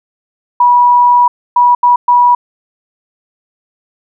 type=tone bursts at uneven times; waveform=sine; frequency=973 Hz; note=B5; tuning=26 cents flat; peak=-4 dBFS; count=4; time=0.6-1.28 / 1.56-1.75 / 1.83-1.96 / 2.08-2.35 s; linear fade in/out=5 ms; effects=none